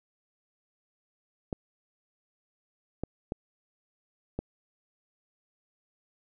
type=clicks; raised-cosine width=2 ms; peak=-18 dBFS; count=4; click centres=1.528 / 3.036 / 3.321 / 4.39 s; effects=none